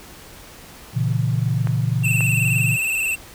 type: chord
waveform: sine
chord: A# diminished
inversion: none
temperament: equal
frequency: 116.54 / 138.59 / 164.81 Hz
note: A#2 / C#3 / E3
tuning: 0 / 0 / 0 cents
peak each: -20 / -22 / -25 dBFS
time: 0.93-2.78 s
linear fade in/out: 50 ms
type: clicks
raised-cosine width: 0.5 ms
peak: -15 dBFS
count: 2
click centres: 1.672 / 2.207 s
type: tone with vibrato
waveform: square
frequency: 2655 Hz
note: E7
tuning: 12 cents sharp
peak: -20 dBFS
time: 2.03-3.16 s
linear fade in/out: 20 ms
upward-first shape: square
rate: 19 Hz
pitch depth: 42 cents each way
effects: pink hiss -42 dBFS RMS until 3.34 s